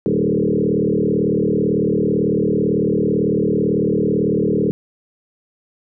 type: tone with frequency modulation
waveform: sine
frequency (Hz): 307.2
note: D#4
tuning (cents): -22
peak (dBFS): -14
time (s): 0.06-4.71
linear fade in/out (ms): 0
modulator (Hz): 38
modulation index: 4.2
effects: none